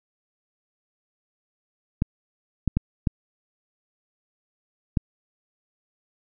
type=clicks; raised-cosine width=5 ms; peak=-8 dBFS; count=5; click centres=2.021 / 2.677 / 2.77 / 3.072 / 4.972 s; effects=none